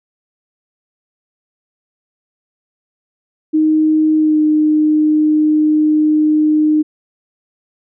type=tone with pitch glide; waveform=sine; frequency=311.1 to 306.1 Hz; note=D#4 to D#4; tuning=0 to -28 cents; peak=-9 dBFS; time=3.53-6.83 s; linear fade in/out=20 ms; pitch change=-28 cents; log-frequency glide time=4.17-4.39 s; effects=none